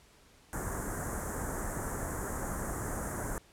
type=band-stop noise; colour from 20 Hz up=pink; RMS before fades=-36 dBFS; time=0.53-3.38 s; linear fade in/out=0 ms; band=1800 to 6700 Hz; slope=48 dB/octave; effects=pink hiss -61 dBFS RMS until 3.52 s + low-pass 11000 Hz 12 dB/octave